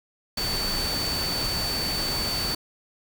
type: tone in noise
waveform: sine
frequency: 4530 Hz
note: C#8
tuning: 37 cents sharp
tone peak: -27 dBFS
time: 0.37-2.55 s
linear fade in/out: 5 ms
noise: pink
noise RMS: -30 dBFS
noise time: 0.37-2.55 s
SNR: 0 dB
effects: none